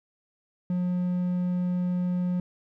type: tone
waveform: triangle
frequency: 179.3 Hz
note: F3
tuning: 46 cents sharp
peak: -22 dBFS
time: 0.7-2.4 s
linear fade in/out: 2 ms
effects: none